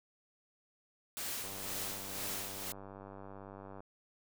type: noise with tremolo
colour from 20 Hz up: white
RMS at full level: -39 dBFS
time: 1.17-2.72 s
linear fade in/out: 0 ms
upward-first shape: sine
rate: 2 Hz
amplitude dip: 50%
type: click train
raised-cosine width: 1 ms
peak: -35 dBFS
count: 233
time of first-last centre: 1.44-3.805 s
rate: 98.1 Hz
effects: none